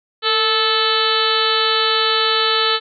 harmonic tone with a mistuned harmonic, 436.7 Hz, A4, 13 cents flat, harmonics 1 / 2 / 3 / 4 / 5 / 6 / 7 / 8 / 9 / 10, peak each -22 / -28 / -20 / -24 / -30 / -29 / -22 / -24 / -21 / -25 dBFS, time 0.22-2.8 s, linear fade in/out 50 ms, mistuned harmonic 1, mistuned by +52 cents, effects none

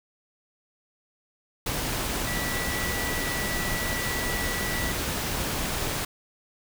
sine tone in noise, 1955 Hz, B6, 18 cents flat, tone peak -32 dBFS, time 2.27-4.92 s, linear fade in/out 5 ms, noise pink, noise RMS -29 dBFS, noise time 1.66-6.05 s, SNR -6 dB, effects none

